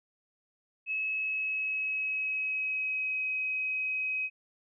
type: tone with pitch glide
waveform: sine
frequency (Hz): 2580 to 2533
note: E7 to D#7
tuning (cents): -38 to +30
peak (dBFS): -29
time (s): 0.86-4.3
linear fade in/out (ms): 50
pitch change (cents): -32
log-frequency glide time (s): 1.07-3.26
effects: none